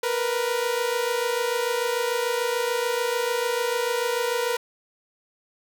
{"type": "tone pair together", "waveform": "sawtooth", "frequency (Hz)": [467.1, 493.9], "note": ["A#4", "B4"], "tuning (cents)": [3, 0], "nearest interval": "minor second", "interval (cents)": 97, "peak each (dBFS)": -22, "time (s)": [0.03, 4.57], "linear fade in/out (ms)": 5, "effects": []}